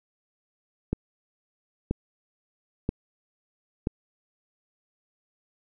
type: click train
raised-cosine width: 3 ms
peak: -12 dBFS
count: 4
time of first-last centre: 0.93-3.871 s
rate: 1.02 Hz
effects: none